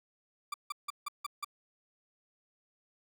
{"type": "tone bursts", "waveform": "40% pulse", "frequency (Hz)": 1174.7, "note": "D6", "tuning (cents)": 0, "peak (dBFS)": -33, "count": 6, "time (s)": [0.52, 1.446], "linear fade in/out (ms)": 5, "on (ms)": 21, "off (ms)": 160, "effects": []}